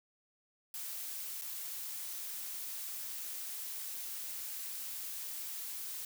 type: noise with dropouts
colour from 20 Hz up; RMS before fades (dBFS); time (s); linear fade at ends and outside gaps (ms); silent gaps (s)
blue; -42; 0.74-6.05; 2; 1.414-1.419
effects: none